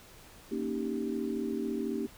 sine chord, Eb dominant seventh, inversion second, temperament equal, 233.1 / 277.2 / 311.1 / 392 Hz, Bb3 / Db4 / Eb4 / G4, 0 / 0 / 0 / 0 cents, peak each -35 / -37 / -37 / -36 dBFS, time 0.51-2.07 s, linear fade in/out 10 ms, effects pink hiss -54 dBFS RMS until 2.17 s

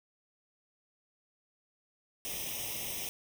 white noise with comb filter, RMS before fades -38 dBFS, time 2.25-3.09 s, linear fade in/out 0 ms, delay 0.34 ms, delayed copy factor +0.9, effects none

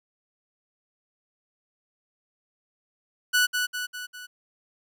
sawtooth tone with echo, 1480 Hz, F#6, in tune, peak -15 dBFS, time 3.33-3.47 s, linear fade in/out 20 ms, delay 200 ms, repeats 4, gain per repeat -5 dB, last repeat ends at 4.27 s, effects none

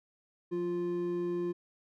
triangle tone pair together, 176.94 / 349.2 Hz, F3 / F4, +23 / 0 cents, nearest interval octave, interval 1177 cents, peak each -37 / -29 dBFS, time 0.51-1.53 s, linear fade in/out 20 ms, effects none

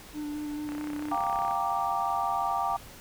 triangle tone with vibrato, 297.5 Hz, D4, 22 cents sharp, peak -30 dBFS, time 0.13-1.17 s, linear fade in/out 50 ms, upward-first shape square, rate 4.6 Hz, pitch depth 14 cents each way
click train, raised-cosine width 0.5 ms, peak -25 dBFS, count 28, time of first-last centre 0.69-1.511 s, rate 32.9 Hz
sine chord, G minor seventh, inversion third, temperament equal, 698.5 / 784 / 932.3 / 1174.7 Hz, F5 / G5 / Bb5 / D6, 0 / 0 / 0 / 0 cents, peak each -33 / -30 / -32 / -31 dBFS, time 1.11-2.77 s, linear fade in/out 10 ms
effects pink hiss -48 dBFS RMS until 3 s

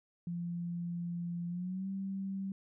sine tone with pitch glide, 172.6 to 193.74 Hz, F3 to G3, -20 to -20 cents, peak -35 dBFS, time 0.27-2.52 s, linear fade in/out 2 ms, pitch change +200 cents, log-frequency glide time 1.48-1.88 s, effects none

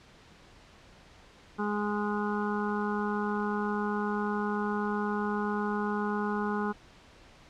harmonic tone, 207.7 Hz, G#3, in tune, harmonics 1 / 2 / 4 / 5 / 6 / 7, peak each -31 / -34 / -37 / -38 / -39 / -39 dBFS, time 1.58-6.73 s, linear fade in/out 20 ms, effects pink hiss -55 dBFS RMS until 7.49 s + low-pass 5000 Hz 12 dB/octave

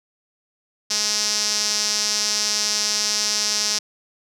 sawtooth tone with band-pass filter, 210.5 Hz, G#3, 24 cents sharp, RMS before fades -22 dBFS, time 0.9-3.79 s, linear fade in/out 10 ms, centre 5500 Hz, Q 4.5, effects none

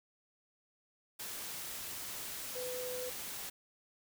sine tone in noise, 501 Hz, B4, 25 cents sharp, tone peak -39 dBFS, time 2.55-3.1 s, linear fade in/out 10 ms, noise white, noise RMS -43 dBFS, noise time 1.19-3.5 s, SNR +1 dB, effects none

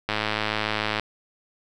click train, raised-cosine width 0.3 ms, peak -8 dBFS, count 98, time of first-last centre 0.09-0.997 s, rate 107 Hz, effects none

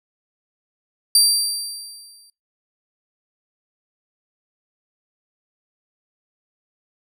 25% pulse tone with exponential decay, 4699 Hz, D8, in tune, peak -5 dBFS, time 1.15-2.3 s, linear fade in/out 2 ms, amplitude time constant 250 ms, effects noise-tail reverb RT60 0.2 s tail -22 dB re dry

